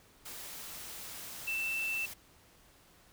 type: tone in noise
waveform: sine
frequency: 2664 Hz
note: E7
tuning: 18 cents sharp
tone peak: -32 dBFS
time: 1.47-2.06 s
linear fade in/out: 10 ms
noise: white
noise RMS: -45 dBFS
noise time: 0.25-2.14 s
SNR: +10 dB
effects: pink hiss -62 dBFS RMS until 3.12 s